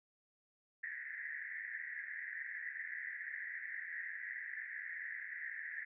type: band-pass noise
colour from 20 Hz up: pink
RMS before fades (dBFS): -45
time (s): 0.83-5.85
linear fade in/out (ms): 10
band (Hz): 1700 to 2000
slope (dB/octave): 96
effects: none